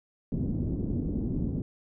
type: low-pass noise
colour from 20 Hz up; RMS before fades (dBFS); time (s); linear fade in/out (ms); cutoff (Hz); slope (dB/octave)
white; -30; 0.32-1.62; 2; 280; 24
effects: none